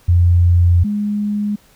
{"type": "tone pair in turn", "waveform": "sine", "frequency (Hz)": [87.31, 207.2], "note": ["F2", "G#3"], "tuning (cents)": [0, -4], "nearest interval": "octave + minor third", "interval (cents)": 1496, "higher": "second", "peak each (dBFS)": [-8, -16], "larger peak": "first", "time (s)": [[0.08, 0.84], [0.84, 1.56]], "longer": "first", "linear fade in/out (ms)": 10, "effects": ["pink hiss -51 dBFS RMS until 1.75 s"]}